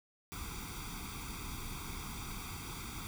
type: noise with comb filter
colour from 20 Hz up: pink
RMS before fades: -43 dBFS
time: 0.32-3.07 s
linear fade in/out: 0 ms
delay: 0.85 ms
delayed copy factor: +1
effects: none